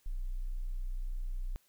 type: tone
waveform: sine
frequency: 30.87 Hz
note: B0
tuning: in tune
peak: -33 dBFS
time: 0.06-1.56 s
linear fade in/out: 0 ms
effects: white hiss -70 dBFS RMS until 1.68 s